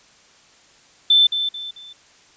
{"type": "tone with echo", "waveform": "sine", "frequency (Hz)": 3535, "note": "A7", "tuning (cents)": 7, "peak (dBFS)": -10, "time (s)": [1.1, 1.27], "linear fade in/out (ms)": 5, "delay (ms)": 220, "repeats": 3, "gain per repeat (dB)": -9, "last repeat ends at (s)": 1.93, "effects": ["white hiss -52 dBFS RMS until 2.36 s", "resampled to 16000 Hz"]}